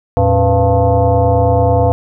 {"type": "tone with frequency modulation", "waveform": "sine", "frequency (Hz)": 304.1, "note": "D#4", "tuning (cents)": -40, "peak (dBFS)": -8, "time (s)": [0.17, 1.92], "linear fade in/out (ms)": 0, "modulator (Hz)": 193, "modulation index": 2.5, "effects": []}